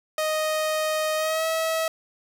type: tone with pitch glide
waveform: sawtooth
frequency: 622.3 to 645.7 Hz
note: D#5 to E5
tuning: 0 to -36 cents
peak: -19 dBFS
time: 0.18-1.88 s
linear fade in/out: 2 ms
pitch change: +64 cents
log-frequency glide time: 1.16-1.46 s
effects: none